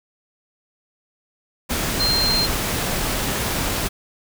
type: tone in noise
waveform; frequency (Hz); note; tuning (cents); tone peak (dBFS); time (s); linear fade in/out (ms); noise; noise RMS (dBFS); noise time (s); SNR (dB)
sine; 4173; C8; -5; -18; 1.99-2.47; 20; pink; -23; 1.69-3.89; +2
effects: none

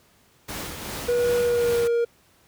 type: noise with tremolo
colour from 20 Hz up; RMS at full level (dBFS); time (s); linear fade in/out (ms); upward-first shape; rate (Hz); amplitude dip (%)
pink; -31; 0.48-1.88; 10; triangle; 2.6; 45
type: tone with pitch glide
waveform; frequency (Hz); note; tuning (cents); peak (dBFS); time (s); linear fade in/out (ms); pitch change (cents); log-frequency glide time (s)
triangle; 483.3 to 469.8; B4 to A#4; -38 to +13; -17; 1.08-2.05; 10; -49; 1.38-1.85
effects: pink hiss -59 dBFS RMS until 2.47 s + high-pass 60 Hz 12 dB/octave

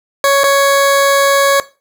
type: tone with dropouts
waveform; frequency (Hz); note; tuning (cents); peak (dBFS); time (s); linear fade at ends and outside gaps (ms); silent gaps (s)
20% pulse; 556; C#5; +5; -3; 0.24-1.6; 1; 0.435-0.44
effects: noise-tail reverb RT60 0.3 s tail -17 dB re dry

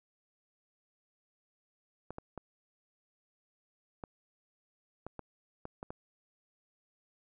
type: clicks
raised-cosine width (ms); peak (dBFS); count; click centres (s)
1; -27; 9; 2.106 / 2.184 / 2.377 / 4.038 / 5.066 / 5.193 / 5.654 / 5.829 / 5.905
effects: none

